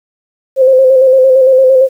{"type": "tone with vibrato", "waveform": "sine", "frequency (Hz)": 523.3, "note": "C5", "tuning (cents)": 0, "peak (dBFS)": -3, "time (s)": [0.56, 1.89], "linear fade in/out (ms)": 50, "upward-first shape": "square", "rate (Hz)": 8.8, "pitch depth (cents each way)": 33, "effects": ["7-bit"]}